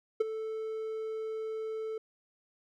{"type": "tone with ADSR envelope", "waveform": "triangle", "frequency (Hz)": 440, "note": "A4", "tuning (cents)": 0, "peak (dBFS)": -19, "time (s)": [0.2, 1.98], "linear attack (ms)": 9, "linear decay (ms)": 17, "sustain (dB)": -13, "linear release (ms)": 4, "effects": []}